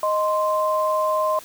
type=tone pair together; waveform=sine; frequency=622.3 / 1044.1 Hz; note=D#5 / C6; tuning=0 / -4 cents; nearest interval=major sixth; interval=896 cents; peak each=-21 / -21 dBFS; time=0.03-1.39 s; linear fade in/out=2 ms; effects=white hiss -43 dBFS RMS until 1.44 s